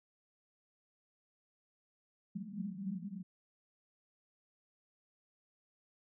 pink band-pass noise, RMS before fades -42 dBFS, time 2.35-3.23 s, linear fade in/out 10 ms, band 180 to 210 Hz, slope 96 dB/octave, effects none

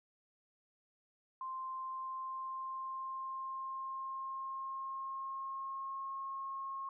sine tone with pitch glide, 1046.5 to 1081.5 Hz, C6 to C#6, 0 to -43 cents, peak -39 dBFS, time 1.41-6.89 s, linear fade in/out 2 ms, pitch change +57 cents, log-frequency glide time 1.75-6.16 s, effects none

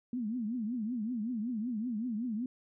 sine tone with vibrato, 230 Hz, A#3, 23 cents flat, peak -32 dBFS, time 0.13-2.46 s, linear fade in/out 2 ms, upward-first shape triangle, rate 5.3 Hz, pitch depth 220 cents each way, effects none

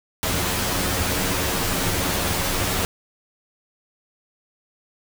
pink noise with comb filter, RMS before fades -23 dBFS, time 0.23-2.85 s, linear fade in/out 0 ms, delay 11 ms, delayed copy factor +0.7, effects none

